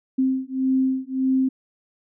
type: beating tone pair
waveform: sine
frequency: 261.6 / 263.3 Hz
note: C4 / C4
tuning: 0 / +11 cents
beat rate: 1.7 Hz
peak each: -22 dBFS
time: 0.18-1.49 s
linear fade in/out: 10 ms
effects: none